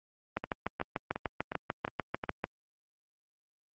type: two click trains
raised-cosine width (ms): 0.5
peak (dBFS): -15 / -19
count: 15 / 6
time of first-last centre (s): 0.37-2.441 / 0.44-2.239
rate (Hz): 6.76 / 2.78
effects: high-pass 80 Hz 12 dB/octave + Opus 24 kbps